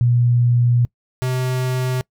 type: tone pair in turn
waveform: sine / square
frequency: 120.8 / 127.98 Hz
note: B2 / C3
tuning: -38 / -38 cents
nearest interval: minor second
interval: 100 cents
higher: second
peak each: -12 / -19 dBFS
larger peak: first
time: 0.01-0.85 / 1.22-2.01 s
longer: first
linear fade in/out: 0 ms
effects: noise-tail reverb RT60 0.1 s tail -24 dB re dry